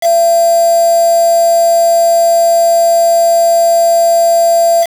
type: tone with quantisation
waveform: sine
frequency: 675 Hz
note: E5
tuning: 41 cents sharp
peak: -6 dBFS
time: 0.01-4.87 s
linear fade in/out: 50 ms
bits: 3
effects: none